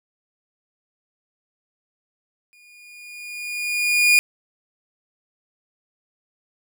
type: tone with exponential growth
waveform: 40% pulse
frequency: 2437 Hz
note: D#7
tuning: 37 cents flat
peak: -10 dBFS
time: 2.53-4.19 s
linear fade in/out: 0 ms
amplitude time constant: 360 ms
effects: none